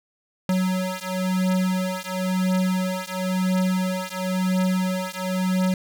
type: beating tone pair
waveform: square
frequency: 185 / 185.97 Hz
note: F#3 / F#3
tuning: 0 / +9 cents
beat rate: 0.97 Hz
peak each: -25 dBFS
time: 0.49-5.74 s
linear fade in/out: 2 ms
effects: none